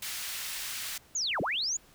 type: high-pass noise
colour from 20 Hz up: pink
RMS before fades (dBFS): -37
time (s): 0.02-0.98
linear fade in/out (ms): 5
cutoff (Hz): 2100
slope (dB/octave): 12
type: linear two-way sweep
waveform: sine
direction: down then up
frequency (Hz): 7040 to 103.83 to 7040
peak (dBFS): -28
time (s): 1.15-1.77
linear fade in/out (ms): 5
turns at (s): 1.41
effects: pink hiss -59 dBFS RMS until 1.94 s